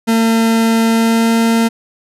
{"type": "tone with pitch glide", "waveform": "40% pulse", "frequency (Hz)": [226.5, 228.2], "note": ["A#3", "A#3"], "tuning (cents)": [-50, -37], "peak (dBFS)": -9, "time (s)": [0.07, 1.69], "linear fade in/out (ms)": 20, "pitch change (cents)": 13, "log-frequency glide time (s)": [0.86, 1.32], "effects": ["resampled to 32000 Hz"]}